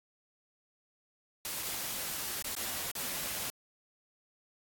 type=noise with dropouts; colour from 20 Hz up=white; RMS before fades=-37 dBFS; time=1.45-3.5 s; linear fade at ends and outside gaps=0 ms; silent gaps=1.627-1.631 / 2.423-2.445 / 2.551-2.566 / 2.914-2.953 s; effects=AAC 64 kbps